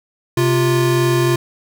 square tone pair together, 130.81 / 349.2 Hz, C3 / F4, 0 / 0 cents, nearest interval octave + perfect fourth, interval 1700 cents, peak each -17 / -16 dBFS, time 0.37-1.36 s, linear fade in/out 5 ms, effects none

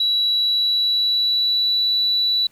sine tone with pitch glide, 3917 to 3949 Hz, B7 to B7, -15 to -1 cents, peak -15 dBFS, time 0-2.47 s, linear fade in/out 5 ms, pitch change +14 cents, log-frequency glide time 0.22-1.8 s, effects tanh soft clip ceiling -11 dBFS + pink hiss -58 dBFS RMS until 2.51 s

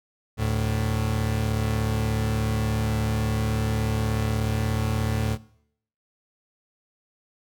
35% pulse tone pair together, 73.42 / 110 Hz, D2 / A2, 0 / 0 cents, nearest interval perfect fifth, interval 700 cents, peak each -26 / -22 dBFS, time 0.37-5.38 s, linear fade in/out 50 ms, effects noise-tail reverb RT60 0.7 s tail -21 dB re dry

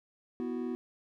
triangle chord, B suspended fourth, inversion none, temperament just, 246.9 / 329.3 / 370.4 Hz, B3 / E4 / F#4, 0 / -2 / +2 cents, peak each -33 / -38 / -36 dBFS, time 0.4-0.75 s, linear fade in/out 0 ms, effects none

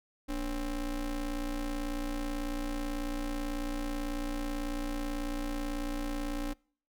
square ring-modulated tone, 130.9 Hz, C3, 1 cent sharp, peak -30 dBFS, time 0.28-6.54 s, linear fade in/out 20 ms, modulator 160 Hz, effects noise-tail reverb RT60 0.5 s tail -26 dB re dry

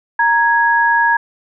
sine tone pair together, 932.3 / 1661.2 Hz, A#5 / G#6, 0 / 0 cents, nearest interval minor seventh, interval 1000 cents, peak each -13 dBFS, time 0.19-1.17 s, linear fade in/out 5 ms, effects none

